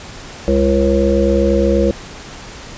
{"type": "harmonic tone", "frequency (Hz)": 68.3, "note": "C#2", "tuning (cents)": -25, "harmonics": [1, 3, 5, 7, 8], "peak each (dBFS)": [-17, -17, -17, -17, -17], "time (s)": [0.48, 1.91], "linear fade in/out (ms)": 0, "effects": ["pink hiss -33 dBFS RMS until 2.77 s", "resampled to 16000 Hz"]}